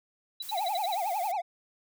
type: tone bursts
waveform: sine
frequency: 3937 Hz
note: B7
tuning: 6 cents flat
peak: -32 dBFS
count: 7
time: 0.4-0.947 s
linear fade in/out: 5 ms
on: 25 ms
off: 62 ms
type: noise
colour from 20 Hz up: blue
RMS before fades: -43 dBFS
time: 0.42-1.32 s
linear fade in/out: 5 ms
type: tone with vibrato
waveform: triangle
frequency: 770 Hz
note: G5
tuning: 31 cents flat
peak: -26 dBFS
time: 0.51-1.42 s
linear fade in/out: 20 ms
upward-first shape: triangle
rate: 11 Hz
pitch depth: 250 cents each way
effects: none